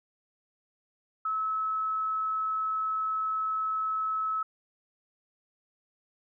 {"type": "tone", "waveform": "sine", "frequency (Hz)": 1296, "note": "E6", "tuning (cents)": -30, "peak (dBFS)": -27, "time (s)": [1.25, 4.43], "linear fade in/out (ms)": 5, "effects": []}